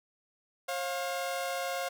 sawtooth tone pair together, 539.2 / 705 Hz, C#5 / F5, -48 / +16 cents, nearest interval perfect fourth, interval 464 cents, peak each -31 / -31 dBFS, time 0.68-1.89 s, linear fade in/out 10 ms, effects none

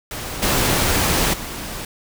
pink noise with level steps, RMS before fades -29 / -18 / -30 dBFS, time 0.11-1.85 s, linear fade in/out 2 ms, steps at 0.42 / 1.33 s, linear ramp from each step 10 ms, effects none

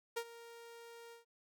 sawtooth tone with ADSR envelope, 466.2 Hz, A#4, in tune, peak -31 dBFS, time 0.16-1.25 s, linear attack 13 ms, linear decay 63 ms, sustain -17 dB, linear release 130 ms, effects none

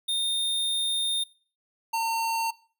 square tone pair in turn, 3647 / 909.1 Hz, A#7 / A#5, -39 / -44 cents, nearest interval 2 octaves, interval 2405 cents, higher first, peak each -25 dBFS, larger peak neither, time 0.08-1.24 / 1.93-2.51 s, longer first, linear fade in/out 10 ms, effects noise-tail reverb RT60 0.4 s tail -20 dB re dry

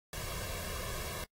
pink noise with comb filter, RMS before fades -40 dBFS, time 0.13-1.24 s, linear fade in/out 2 ms, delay 1.8 ms, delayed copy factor +0.7, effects noise-tail reverb RT60 0.1 s tail -25 dB re dry + AAC 48 kbps

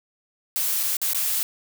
blue noise with dropouts, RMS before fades -24 dBFS, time 0.56-1.43 s, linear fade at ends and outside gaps 0 ms, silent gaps 0.831-0.835 / 0.968-1.016 / 1.133-1.147 s, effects none

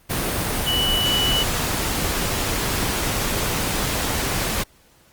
sine tone in noise, 2960 Hz, F#7, in tune, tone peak -19 dBFS, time 0.66-1.44 s, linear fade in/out 20 ms, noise pink, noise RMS -23 dBFS, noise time 0.09-4.64 s, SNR +1 dB, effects pink hiss -55 dBFS RMS until 5.12 s + Opus 32 kbps

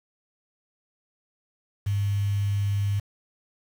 sine tone with quantisation, 100.9 Hz, G#2, 49 cents flat, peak -22 dBFS, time 1.86-3 s, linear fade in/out 10 ms, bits 7, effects none

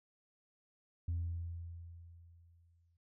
sine tone with exponential decay, 84.9 Hz, F2, 48 cents flat, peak -31 dBFS, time 1.08-2.97 s, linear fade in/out 5 ms, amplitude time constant 410 ms, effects tanh soft clip ceiling -31 dBFS

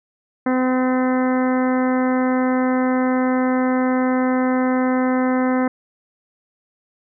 harmonic tone, 255.8 Hz, C4, 39 cents flat, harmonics 1 / 2 / 3 / 4 / 5 / 6 / 7 / 8, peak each -17 / -23 / -27 / -29 / -31 / -33 / -34 / -35 dBFS, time 0.46-5.68 s, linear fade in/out 5 ms, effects none

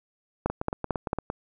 two click trains, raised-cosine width 1 ms, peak -11 / -15 dBFS, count 4 / 8, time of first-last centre 0.46-1.131 / 0.5-1.301 s, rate 4.47 / 8.74 Hz, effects none

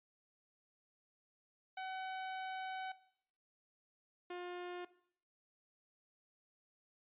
sawtooth tone pair in turn, 755 / 355.6 Hz, F#5 / F4, +35 / +31 cents, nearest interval octave + minor second, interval 1304 cents, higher first, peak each -38 / -39 dBFS, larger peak first, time 1.77-2.92 / 4.3-4.85 s, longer first, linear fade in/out 5 ms, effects noise-tail reverb RT60 0.6 s tail -17 dB re dry + resampled to 8000 Hz

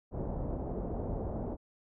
pink low-pass noise, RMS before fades -36 dBFS, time 0.11-1.57 s, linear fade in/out 50 ms, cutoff 730 Hz, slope 24 dB/octave, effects none

